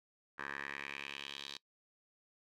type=tone with band-pass filter sweep; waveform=10% pulse; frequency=70 Hz; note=C#2; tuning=18 cents sharp; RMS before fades=-45 dBFS; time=0.38-1.58 s; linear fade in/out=10 ms; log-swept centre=1500 to 4000 Hz; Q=3.3; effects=noise-tail reverb RT60 0.1 s tail -23 dB re dry